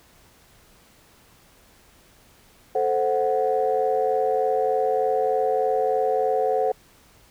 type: chord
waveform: sine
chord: F# diminished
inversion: first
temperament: equal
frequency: 440 / 523.3 / 740 Hz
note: A4 / C5 / F#5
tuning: 0 / 0 / 0 cents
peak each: -23 dBFS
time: 2.75-6.72 s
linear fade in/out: 5 ms
effects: tanh soft clip ceiling -11 dBFS + pink hiss -55 dBFS RMS until 7.3 s